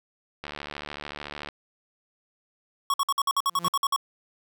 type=click train; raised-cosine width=0.3 ms; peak=-19 dBFS; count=78; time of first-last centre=0.44-1.488 s; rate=73.5 Hz
type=tone bursts; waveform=square; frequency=1108.7 Hz; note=C#6; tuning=in tune; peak=-22 dBFS; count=12; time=2.9-3.962 s; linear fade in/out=2 ms; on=39 ms; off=54 ms
type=tone with exponential growth; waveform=sawtooth; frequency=171.8 Hz; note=F3; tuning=28 cents flat; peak=-24 dBFS; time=3.48-3.68 s; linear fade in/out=0 ms; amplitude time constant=42 ms
effects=none